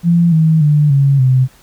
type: tone with pitch steps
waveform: sine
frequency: 170.8 / 159.36 / 148.69 / 138.73 / 129.44 Hz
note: F3 / D#3 / D3 / C#3 / C3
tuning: -38 / +42 / +22 / +2 / -18 cents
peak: -7 dBFS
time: 0.03-1.48 s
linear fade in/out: 50 ms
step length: 290 ms
effects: pink hiss -47 dBFS RMS until 1.62 s